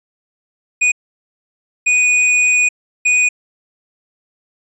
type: tone bursts at uneven times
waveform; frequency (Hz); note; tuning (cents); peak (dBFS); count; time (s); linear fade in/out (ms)
square; 2474; D#7; -10; -11; 3; 0.81-0.92 / 1.86-2.69 / 3.05-3.29; 10
effects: resampled to 24000 Hz